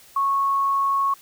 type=tone; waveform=sine; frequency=1102 Hz; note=C#6; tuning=11 cents flat; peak=-18 dBFS; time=0.16-1.14 s; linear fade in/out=5 ms; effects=white hiss -50 dBFS RMS until 1.21 s